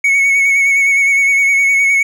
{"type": "tone with vibrato", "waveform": "triangle", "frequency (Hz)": 2217, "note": "C#7", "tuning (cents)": 0, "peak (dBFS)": -7, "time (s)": [0.04, 2.03], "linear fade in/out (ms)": 5, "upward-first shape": "sine", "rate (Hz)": 9.7, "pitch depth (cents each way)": 27, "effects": []}